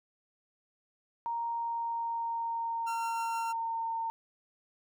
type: tone with pitch glide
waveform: sine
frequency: 932.3 to 910.5 Hz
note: A#5 to A#5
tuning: 0 to -41 cents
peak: -31 dBFS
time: 1.26-4.1 s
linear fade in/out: 0 ms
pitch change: -41 cents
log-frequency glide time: 1.45-3.97 s
type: tone with tremolo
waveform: 30% pulse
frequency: 1370 Hz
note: F6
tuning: 34 cents flat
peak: -35 dBFS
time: 2.86-3.53 s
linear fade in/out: 20 ms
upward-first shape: triangle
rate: 6.4 Hz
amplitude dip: 30%
effects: none